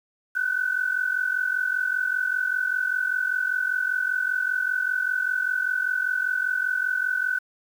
sine tone pair together, 1480 / 1525.1 Hz, F#6 / G6, 0 / -48 cents, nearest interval minor second, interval 52 cents, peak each -25 / -25 dBFS, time 0.35-7.39 s, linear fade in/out 10 ms, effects 8-bit

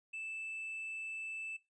triangle tone, 2637 Hz, E7, in tune, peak -39 dBFS, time 0.13-1.57 s, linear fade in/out 10 ms, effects noise-tail reverb RT60 0.2 s tail -18 dB re dry + resampled to 22050 Hz

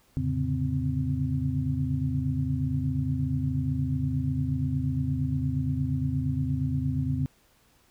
sine tone cluster, 83.4 / 108.2 / 136.9 / 145.4 / 258 Hz, E2 / A2 / C#3 / D3 / C4, +21 / -29 / -21 / -17 / -24 cents, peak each -32 / -35 / -28 / -34 / -31 dBFS, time 0.17-7.26 s, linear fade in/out 0 ms, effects pink hiss -63 dBFS RMS until 7.9 s

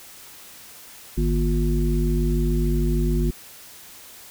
harmonic tone with a mistuned harmonic, 50.5 Hz, G#1, 48 cents flat, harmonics 1 / 3 / 5 / 7, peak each -20 / -25 / -27 / -28 dBFS, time 1.17-3.31 s, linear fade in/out 10 ms, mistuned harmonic 5, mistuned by -100 cents, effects white hiss -44 dBFS RMS until 4.3 s

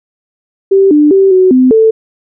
sine tone with pitch steps, 389.2 / 297.8 / 387.5 / 372.1 / 256.1 / 443.3 Hz, G4 / D4 / G4 / F#4 / C4 / A4, -12 / +24 / -20 / +10 / -37 / +13 cents, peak -3 dBFS, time 0.71-1.91 s, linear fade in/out 10 ms, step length 200 ms, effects none

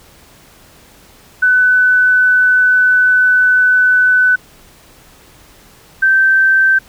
sine tone pair in turn, 1501 / 1553.9 Hz, F#6 / G6, +24 / -16 cents, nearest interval minor second, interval 60 cents, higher second, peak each -7 dBFS, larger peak neither, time 1.42-4.36 / 6.02-6.79 s, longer first, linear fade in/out 10 ms, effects pink hiss -44 dBFS RMS until 6.88 s

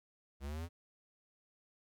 square linear sweep, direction up, 66.5 to 87.31 Hz, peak -40 dBFS, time 0.4-0.69 s, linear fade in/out 50 ms, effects 13-bit

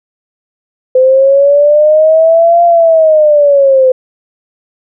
sine linear two-way sweep, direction up then down, 510 to 692 to 510 Hz, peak -3 dBFS, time 0.95-3.92 s, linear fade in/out 5 ms, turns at 2.64 s, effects none

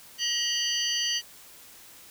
sine tone cluster, 1901 / 2871 / 3114 / 4613 / 5960 Hz, A#6 / F7 / G7 / D8 / F#8, +33 / +47 / -12 / -32 / +12 cents, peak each -35 / -31 / -33 / -30 / -31 dBFS, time 0.18-1.22 s, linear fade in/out 50 ms, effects white hiss -50 dBFS RMS until 2.1 s

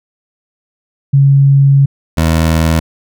sine / 20% pulse tone pair in turn, 138.59 / 80.93 Hz, C#3 / E2, 0 / -31 cents, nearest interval major sixth, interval 931 cents, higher first, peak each -4 dBFS, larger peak neither, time 1.13-1.86 / 2.17-2.8 s, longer first, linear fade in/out 10 ms, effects none

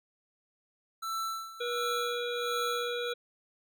square tone with tremolo, 1331 Hz, E6, 16 cents sharp, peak -32 dBFS, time 1.02-3.13 s, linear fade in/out 10 ms, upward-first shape sine, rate 1.4 Hz, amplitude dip 80%
harmonic tone, 482.2 Hz, B4, 41 cents flat, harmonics 1 / 3 / 5 / 7 / 8, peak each -33 / -40 / -44 / -41 / -42 dBFS, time 1.6-3.14 s, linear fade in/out 10 ms
effects none

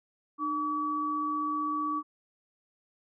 sine tone pair together, 302.6 / 1142.5 Hz, D#4 / D6, -48 / -48 cents, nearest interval octave + major seventh, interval 2300 cents, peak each -34 / -29 dBFS, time 0.38-2.03 s, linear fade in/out 50 ms, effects none

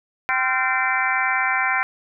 harmonic tone with a mistuned harmonic, 258.4 Hz, C4, 21 cents flat, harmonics 3 / 4 / 5 / 6 / 7 / 8 / 9, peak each -26 / -26 / -26 / -26 / -26 / -26 / -26 dBFS, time 0.29-1.83 s, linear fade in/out 0 ms, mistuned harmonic 5, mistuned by +110 cents, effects none

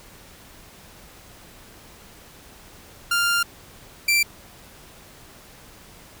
sawtooth tone pair in turn, 1396.9 / 2349 Hz, F6 / D7, 0 / 0 cents, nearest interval major sixth, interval 900 cents, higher second, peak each -15 / -13 dBFS, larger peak second, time 3.11-3.43 / 4.08-4.23 s, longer first, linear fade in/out 5 ms, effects pink hiss -47 dBFS RMS until 6.2 s

